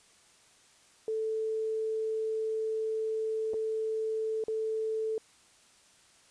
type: tone with dropouts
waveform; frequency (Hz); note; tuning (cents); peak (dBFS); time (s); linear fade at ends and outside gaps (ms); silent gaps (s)
sine; 440; A4; 0; -29; 1.08-5.18; 1; 3.535-3.541 / 4.439-4.482
effects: white hiss -61 dBFS RMS until 6.3 s + resampled to 22050 Hz